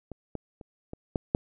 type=clicks; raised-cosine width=2 ms; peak=-25 / -20 / -30 / -24 / -13 / -9 dBFS; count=6; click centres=0.117 / 0.353 / 0.612 / 0.934 / 1.158 / 1.349 s; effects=none